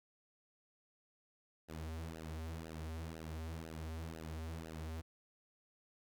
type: tone with flanger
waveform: sawtooth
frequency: 80.4 Hz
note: E2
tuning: 43 cents flat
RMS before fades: -45 dBFS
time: 1.68-5.02 s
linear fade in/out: 20 ms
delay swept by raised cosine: 0.87 to 6.17 ms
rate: 2 Hz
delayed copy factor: -0.9
effects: none